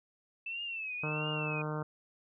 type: tone with vibrato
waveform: sine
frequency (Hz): 2637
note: E7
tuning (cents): 0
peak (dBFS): -36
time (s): 0.46-1.62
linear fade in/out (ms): 5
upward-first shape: triangle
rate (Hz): 1.5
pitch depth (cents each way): 130
type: harmonic tone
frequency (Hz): 152.7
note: D#3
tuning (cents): -32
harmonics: 1 / 2 / 3 / 4 / 5 / 6 / 7 / 8 / 9 / 10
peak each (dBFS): -36 / -43 / -41 / -44 / -49 / -46 / -47 / -46 / -47 / -52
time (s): 1.03-1.83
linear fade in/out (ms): 5
effects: none